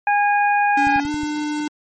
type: harmonic tone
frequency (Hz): 820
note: G#5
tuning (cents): -22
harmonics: 1 / 2 / 3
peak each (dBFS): -15 / -21 / -25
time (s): 0.07-1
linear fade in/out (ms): 2
type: tone with pitch glide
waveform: square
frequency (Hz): 286.1 to 299.5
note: D4 to D4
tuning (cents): -45 to +34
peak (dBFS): -22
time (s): 0.77-1.68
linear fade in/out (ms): 5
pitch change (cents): +79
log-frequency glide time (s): 1.04-1.1
type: click train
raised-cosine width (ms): 5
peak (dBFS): -21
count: 5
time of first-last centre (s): 0.87-1.234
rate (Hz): 11
effects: MP3 32 kbps